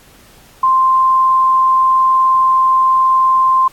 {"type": "tone", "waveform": "sine", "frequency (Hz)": 1046.5, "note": "C6", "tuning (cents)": 0, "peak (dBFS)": -8, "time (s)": [0.63, 3.68], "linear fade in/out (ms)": 5, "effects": ["pink hiss -45 dBFS RMS until 3.72 s", "AAC 64 kbps"]}